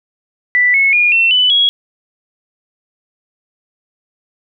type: tone with pitch steps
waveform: sine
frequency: 1975.5 / 2192 / 2432 / 2699 / 2994 / 3322 Hz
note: B6 / C#7 / D#7 / E7 / F#7 / G#7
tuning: 0 / -20 / -40 / +40 / +20 / 0 cents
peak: -8 dBFS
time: 0.55-1.69 s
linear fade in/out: 0 ms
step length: 190 ms
effects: none